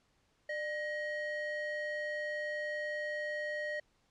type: ring-modulated tone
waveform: triangle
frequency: 1244.5 Hz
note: D#6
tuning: in tune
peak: -30 dBFS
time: 0.49-3.8 s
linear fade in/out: 5 ms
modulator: 646 Hz
effects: pink hiss -73 dBFS RMS until 4.1 s + low-pass 7000 Hz 12 dB/octave